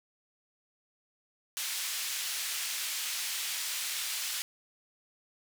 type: band-pass noise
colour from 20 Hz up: pink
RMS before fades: -35 dBFS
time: 1.57-4.42 s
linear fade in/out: 0 ms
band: 2600 to 15000 Hz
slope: 12 dB/octave
effects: none